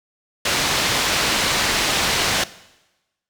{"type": "low-pass noise", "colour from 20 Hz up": "white", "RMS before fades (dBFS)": -20, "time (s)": [0.45, 2.44], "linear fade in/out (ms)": 5, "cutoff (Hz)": 4700, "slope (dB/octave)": 12, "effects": ["noise-tail reverb RT60 1.0 s tail -18 dB re dry"]}